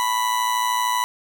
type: tone with amplitude modulation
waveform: 40% pulse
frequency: 987.8 Hz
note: B5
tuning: in tune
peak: -16 dBFS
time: 0-1.04 s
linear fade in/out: 0 ms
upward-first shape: sine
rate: 113 Hz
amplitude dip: 55%
effects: none